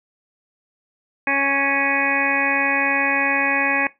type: harmonic tone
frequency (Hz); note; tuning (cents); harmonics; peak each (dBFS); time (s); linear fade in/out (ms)
277.2; C#4; 0; 1 / 2 / 3 / 4 / 6 / 7 / 8 / 9; -27 / -28 / -26 / -28 / -23 / -25 / -25 / -24; 1.27-3.87; 2
effects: noise-tail reverb RT60 0.2 s tail -19 dB re dry